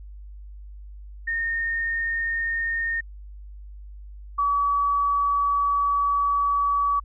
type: tone pair in turn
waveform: sine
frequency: 1835 / 1140.4 Hz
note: A#6 / C#6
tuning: -28 / +49 cents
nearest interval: minor sixth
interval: 823 cents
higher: first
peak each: -23 / -19 dBFS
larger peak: second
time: 1.27-3.01 / 4.38-7 s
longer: second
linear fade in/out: 10 ms
effects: added 50 Hz sine -38 dBFS peak until 7.04 s